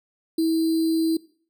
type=tone with sample-and-hold; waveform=sine; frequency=324.2 Hz; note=E4; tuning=29 cents flat; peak=-18 dBFS; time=0.38-1.17 s; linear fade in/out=5 ms; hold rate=4410 Hz; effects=noise-tail reverb RT60 0.5 s tail -21 dB re dry